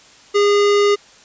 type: tone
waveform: square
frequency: 408.6 Hz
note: G#4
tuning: 28 cents flat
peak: -12 dBFS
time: 0.34-0.96 s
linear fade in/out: 20 ms
effects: white hiss -46 dBFS RMS until 1.24 s + resampled to 16000 Hz